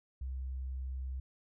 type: tone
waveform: sine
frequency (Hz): 65.1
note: C2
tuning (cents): -8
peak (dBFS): -36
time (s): 0.21-1.2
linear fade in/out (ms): 5
effects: none